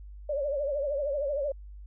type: tone with vibrato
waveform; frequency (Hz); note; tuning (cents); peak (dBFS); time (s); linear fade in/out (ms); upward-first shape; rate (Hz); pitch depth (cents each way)
sine; 570; C#5; +48; -27; 0.29-1.52; 5; triangle; 13; 120
effects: added 50 Hz sine -42 dBFS peak until 1.86 s